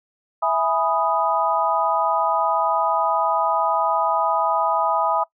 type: chord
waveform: sine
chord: E major seventh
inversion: none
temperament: equal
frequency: 659.3 / 830.6 / 987.8 / 1244.5 Hz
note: E5 / G#5 / B5 / D#6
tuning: 0 / 0 / 0 / 0 cents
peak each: -23 dBFS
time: 0.42-5.24 s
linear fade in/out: 10 ms
effects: noise-tail reverb RT60 0.1 s tail -21 dB re dry